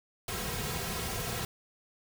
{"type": "noise with comb filter", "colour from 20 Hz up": "pink", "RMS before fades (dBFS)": -35, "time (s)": [0.28, 1.45], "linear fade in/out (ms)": 2, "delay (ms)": 3.4, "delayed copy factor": -0.8, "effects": []}